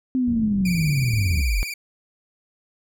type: linear sweep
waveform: sine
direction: down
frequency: 261.6 to 37.35 Hz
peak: -18 dBFS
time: 0.15-1.63 s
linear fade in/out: 0 ms
type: low-pass noise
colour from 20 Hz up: white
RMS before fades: -31 dBFS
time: 0.27-1.42 s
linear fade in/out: 5 ms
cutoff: 210 Hz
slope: 24 dB/octave
type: tone with vibrato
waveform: sawtooth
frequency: 2349 Hz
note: D7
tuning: in tune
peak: -25 dBFS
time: 0.65-1.74 s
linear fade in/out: 5 ms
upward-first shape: sine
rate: 20 Hz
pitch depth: 72 cents each way
effects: none